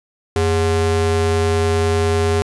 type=ring-modulated tone; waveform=square; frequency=160 Hz; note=D#3; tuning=49 cents sharp; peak=-12 dBFS; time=0.36-2.42 s; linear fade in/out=0 ms; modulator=249 Hz; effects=resampled to 24000 Hz